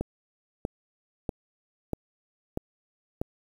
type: click train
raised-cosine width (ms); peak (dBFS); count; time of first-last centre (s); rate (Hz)
2; -15; 6; 0.01-3.215; 1.56
effects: 8-bit